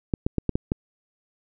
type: clicks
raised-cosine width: 3 ms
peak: -9 dBFS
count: 6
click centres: 0.138 / 0.265 / 0.383 / 0.493 / 0.555 / 0.719 s
effects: none